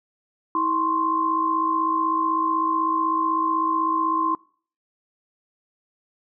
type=tone cluster; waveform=sine; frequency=322.9 / 1043 / 1099 Hz; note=E4 / C6 / C#6; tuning=-36 / -6 / -15 cents; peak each=-27 / -21 / -28 dBFS; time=0.55-4.35 s; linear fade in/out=2 ms; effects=noise-tail reverb RT60 0.5 s tail -25 dB re dry